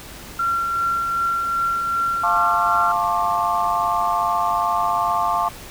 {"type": "tone with tremolo", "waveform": "sine", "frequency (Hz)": 1369, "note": "F6", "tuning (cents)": -35, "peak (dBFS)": -17, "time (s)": [0.39, 2.92], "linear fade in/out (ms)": 5, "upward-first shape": "triangle", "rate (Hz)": 2.6, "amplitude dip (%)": 35}
{"type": "chord", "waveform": "sine", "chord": "D minor seventh", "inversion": "first", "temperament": "equal with one note detuned", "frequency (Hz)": [698.5, 880, 1072.2, 1174.7], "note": ["F5", "A5", "C6", "D6"], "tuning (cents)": [0, 0, 42, 0], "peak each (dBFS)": -23, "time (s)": [2.23, 5.49], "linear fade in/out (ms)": 10}
{"effects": ["pink hiss -38 dBFS RMS until 5.7 s"]}